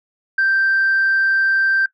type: tone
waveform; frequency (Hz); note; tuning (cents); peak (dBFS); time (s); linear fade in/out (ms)
sine; 1568; G6; 0; -12; 0.38-1.86; 5
effects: noise-tail reverb RT60 0.1 s tail -17 dB re dry + tanh soft clip ceiling -10 dBFS